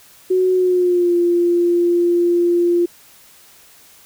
sine tone with pitch glide, 370 to 347.2 Hz, F#4 to F4, 0 to -10 cents, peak -12 dBFS, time 0.3-2.86 s, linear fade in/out 10 ms, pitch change -110 cents, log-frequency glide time 0.53-1.15 s, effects white hiss -47 dBFS RMS until 4.05 s

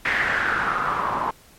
white noise with low-pass filter sweep, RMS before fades -23 dBFS, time 0.05-1.31 s, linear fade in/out 5 ms, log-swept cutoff 2000 to 960 Hz, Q 5.4, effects pink hiss -51 dBFS RMS until 1.58 s + MP3 64 kbps

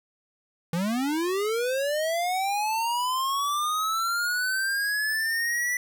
square linear sweep, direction up, 161.3 to 1975.5 Hz, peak -25 dBFS, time 0.73-5.77 s, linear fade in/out 2 ms, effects 10-bit

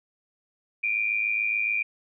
sine tone pair together, 2349 / 2456 Hz, D7 / D#7, 0 / -23 cents, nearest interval minor second, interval 77 cents, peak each -26 dBFS, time 0.83-1.83 s, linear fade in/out 10 ms, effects none

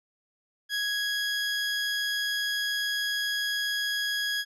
20% pulse tone, 1661.2 Hz, G#6, in tune, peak -22 dBFS, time 0.69-4.45 s, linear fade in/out 50 ms, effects low-pass 10000 Hz 12 dB/octave

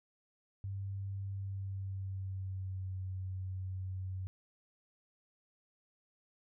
sine tone with pitch glide, 98 to 93.79 Hz, G2 to F#2, 0 to +24 cents, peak -37 dBFS, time 0.64-4.27 s, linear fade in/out 0 ms, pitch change -76 cents, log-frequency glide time 1.31-2.96 s, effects none

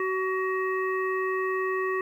harmonic tone with a mistuned harmonic, 376.5 Hz, F#4, 30 cents sharp, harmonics 1 / 3 / 5 / 7, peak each -27 / -31 / -32 / -43 dBFS, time 0-2.01 s, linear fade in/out 2 ms, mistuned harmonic 7, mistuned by -19 cents, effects 10-bit

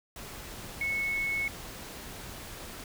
sine tone in noise, 2200 Hz, C#7, 14 cents flat, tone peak -28 dBFS, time 0.81-1.48 s, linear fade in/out 2 ms, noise pink, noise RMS -43 dBFS, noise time 0.16-2.84 s, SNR +12 dB, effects none

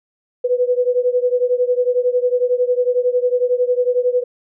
sine beating tone pair, 491.4 / 502.4 Hz, B4 / B4, -9 / +30 cents, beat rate 11 Hz, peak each -16 / -18 dBFS, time 0.44-4.24 s, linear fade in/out 10 ms, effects none

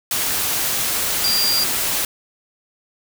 sine tone in noise, 4759 Hz, D8, 22 cents sharp, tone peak -17 dBFS, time 1.24-1.64 s, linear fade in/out 2 ms, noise white, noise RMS -21 dBFS, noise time 0.11-2.05 s, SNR +1 dB, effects none

